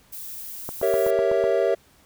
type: noise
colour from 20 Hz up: violet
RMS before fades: -36 dBFS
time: 0.12-1.11 s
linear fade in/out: 10 ms
type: click train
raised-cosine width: 1 ms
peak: -17 dBFS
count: 7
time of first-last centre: 0.69-1.44 s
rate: 8 Hz
type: chord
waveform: triangle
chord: G diminished seventh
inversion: none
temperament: equal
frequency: 392 / 466.2 / 554.4 / 659.3 Hz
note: G4 / Bb4 / Db5 / Fb5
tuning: 0 / 0 / 0 / 0 cents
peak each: -22 dBFS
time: 0.82-1.75 s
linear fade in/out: 10 ms
effects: pink hiss -57 dBFS RMS until 2.05 s